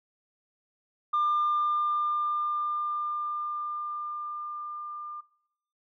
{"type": "tone with level ramp", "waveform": "sine", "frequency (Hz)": 1199, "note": "D6", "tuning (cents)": 36, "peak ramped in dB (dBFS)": [-21, -37], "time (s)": [1.13, 5.21], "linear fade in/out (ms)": 10, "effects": ["noise-tail reverb RT60 0.8 s tail -24 dB re dry", "tanh soft clip ceiling -20 dBFS"]}